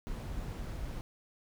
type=noise; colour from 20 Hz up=brown; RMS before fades=-39 dBFS; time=0.07-1.01 s; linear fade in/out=0 ms; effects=none